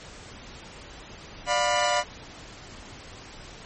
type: chord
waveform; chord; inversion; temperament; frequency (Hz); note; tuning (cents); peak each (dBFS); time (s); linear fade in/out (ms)
sawtooth; B diminished; first; just; 592.7 / 711.2 / 987.8; D5 / F5 / B5; +16 / +31 / 0; -22 / -22 / -23; 1.46-2.04; 50
effects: pink hiss -44 dBFS RMS until 3.65 s + MP3 32 kbps